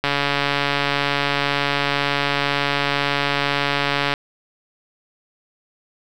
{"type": "click train", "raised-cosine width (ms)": 0.3, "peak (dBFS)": -3, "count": 583, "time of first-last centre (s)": [0.04, 4.139], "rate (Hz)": 142, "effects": ["7-bit"]}